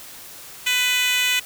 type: tone with high-pass filter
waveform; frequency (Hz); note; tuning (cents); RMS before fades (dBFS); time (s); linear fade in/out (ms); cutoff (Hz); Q
10% pulse; 498.1; B4; +15; -20; 0.66-1.4; 10; 2500; 1.6
effects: white hiss -40 dBFS RMS until 1.45 s